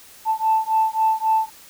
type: beating tone pair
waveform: sine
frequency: 880 / 883.7 Hz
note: A5 / A5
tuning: 0 / +7 cents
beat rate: 3.7 Hz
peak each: -19 dBFS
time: 0.25-1.5 s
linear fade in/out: 50 ms
effects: tanh soft clip ceiling -9 dBFS + white hiss -46 dBFS RMS until 1.69 s